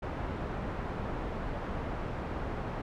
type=low-pass noise; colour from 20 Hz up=pink; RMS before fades=-36 dBFS; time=0.02-2.82 s; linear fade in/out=10 ms; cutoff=1300 Hz; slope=12 dB/octave; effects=none